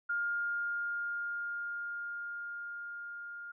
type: tone with level ramp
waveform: sine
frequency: 1411 Hz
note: F6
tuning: 17 cents sharp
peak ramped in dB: -30 to -42 dBFS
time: 0.09-3.52 s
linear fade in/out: 10 ms
effects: none